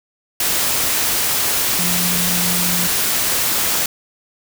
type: tone in noise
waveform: sine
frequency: 177 Hz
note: F3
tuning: 23 cents sharp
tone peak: -23 dBFS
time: 1.79-2.87 s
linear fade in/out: 2 ms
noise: white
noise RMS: -18 dBFS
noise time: 0.4-3.86 s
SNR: -8 dB
effects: none